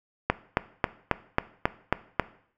click train, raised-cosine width 0.5 ms, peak -5 dBFS, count 8, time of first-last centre 0.3-2.197 s, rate 3.69 Hz, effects noise-tail reverb RT60 0.6 s tail -17 dB re dry

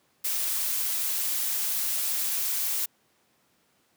blue noise, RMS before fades -28 dBFS, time 0.24-2.86 s, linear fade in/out 10 ms, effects pink hiss -67 dBFS RMS until 3.96 s + high-pass 150 Hz 12 dB/octave

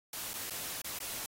white noise with dropouts, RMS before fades -40 dBFS, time 0.13-1.26 s, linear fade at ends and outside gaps 2 ms, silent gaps 0.334-0.339 / 0.499-0.506 / 0.817-0.844 / 0.988-1.003 s, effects AAC 48 kbps

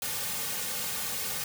white noise with comb filter, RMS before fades -33 dBFS, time 0.02-1.44 s, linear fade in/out 2 ms, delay 3 ms, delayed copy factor -0.75, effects none

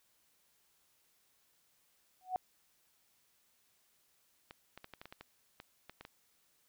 sine tone with exponential growth, 740 Hz, F#5, in tune, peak -28 dBFS, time 2.21-2.36 s, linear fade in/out 0 ms, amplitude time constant 31 ms
clicks, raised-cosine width 0.3 ms, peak -32 dBFS, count 12, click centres 4.509 / 4.776 / 4.844 / 4.937 / 5.015 / 5.056 / 5.125 / 5.21 / 5.601 / 5.896 / 6.01 / 6.051 s
effects white hiss -73 dBFS RMS until 6.68 s

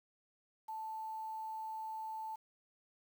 sine tone with quantisation, 880 Hz, A5, in tune, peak -40 dBFS, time 0.68-2.36 s, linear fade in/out 10 ms, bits 10, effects none

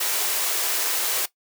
white high-pass noise, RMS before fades -24 dBFS, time 0-1.26 s, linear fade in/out 10 ms, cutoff 340 Hz, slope 48 dB/octave, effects noise-tail reverb RT60 0.1 s tail -17 dB re dry

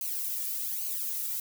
violet noise with flanger, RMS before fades -33 dBFS, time 0.01-1.4 s, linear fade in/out 2 ms, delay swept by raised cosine 0.55 to 1.95 ms, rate 1.2 Hz, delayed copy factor -1, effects none

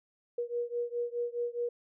sine beating tone pair, 476.5 / 481.3 Hz, A#4 / B4, +38 / -45 cents, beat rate 4.8 Hz, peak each -34 / -35 dBFS, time 0.38-1.69 s, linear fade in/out 5 ms, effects none

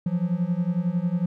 triangle beating tone pair, 170 / 181 Hz, F3 / F#3, -46 / -38 cents, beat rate 11 Hz, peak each -23 dBFS, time 0.06-1.26 s, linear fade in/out 5 ms, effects none

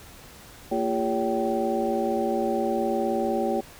sine tone cluster, 229.2 / 345.3 / 404.7 / 565 / 773 Hz, A#3 / F4 / G#4 / C#5 / G5, -29 / -20 / -45 / +33 / -24 cents, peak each -29 dBFS, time 0.71-3.61 s, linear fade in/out 10 ms, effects pink hiss -47 dBFS RMS until 3.79 s

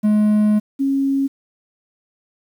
triangle / sine tone pair in turn, 211.2 / 273.5 Hz, G#3 / C#4, +29 / -23 cents, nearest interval major third, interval 448 cents, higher second, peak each -10 / -15 dBFS, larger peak first, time 0.03-0.6 / 0.79-1.28 s, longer first, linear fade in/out 20 ms, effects 8-bit

